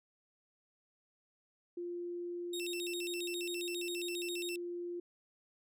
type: tone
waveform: sine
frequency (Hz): 349.2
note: F4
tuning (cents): 0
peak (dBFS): -38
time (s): 1.77-5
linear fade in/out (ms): 5
type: tone with vibrato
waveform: sawtooth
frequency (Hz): 3158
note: G7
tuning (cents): +12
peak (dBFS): -37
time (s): 2.53-4.56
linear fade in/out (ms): 5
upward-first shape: square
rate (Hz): 7.4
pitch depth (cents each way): 290
effects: none